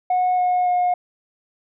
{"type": "tone with pitch steps", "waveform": "sine", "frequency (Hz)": [730, 724.1, 718.3], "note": ["F#5", "F#5", "F5"], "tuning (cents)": [-24, -38, 48], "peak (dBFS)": -14, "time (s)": [0.1, 0.94], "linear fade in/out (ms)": 5, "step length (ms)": 280, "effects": ["tanh soft clip ceiling -14 dBFS"]}